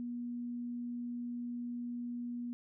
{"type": "tone", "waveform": "sine", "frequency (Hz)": 241, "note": "B3", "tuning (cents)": -42, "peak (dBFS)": -37, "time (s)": [0, 2.53], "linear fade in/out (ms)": 0, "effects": []}